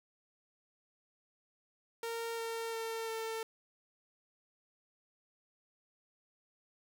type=tone with pitch steps; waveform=sawtooth; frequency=460.6 / 456.4 / 452.2 / 448 Hz; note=A#4 / A#4 / A4 / A4; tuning=-21 / -37 / +47 / +31 cents; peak=-33 dBFS; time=2.03-3.43 s; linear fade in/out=2 ms; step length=350 ms; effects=none